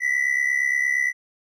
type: ring-modulated tone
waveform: triangle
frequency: 1977 Hz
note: B6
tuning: 1 cent sharp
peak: -14 dBFS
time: 0-1.13 s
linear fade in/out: 50 ms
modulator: 34.3 Hz
effects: tanh soft clip ceiling -10 dBFS + resampled to 32000 Hz